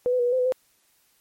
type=tone with pitch steps; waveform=sine; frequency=494.1 / 503 / 483.6 / 488.3 / 515 / 500 / 513 Hz; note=B4 / B4 / B4 / B4 / C5 / B4 / C5; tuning=+1 / +32 / -36 / -20 / -28 / +21 / -34 cents; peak=-19 dBFS; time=0.06-0.522 s; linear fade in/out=0 ms; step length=66 ms; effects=white hiss -64 dBFS RMS until 1.2 s + MP3 64 kbps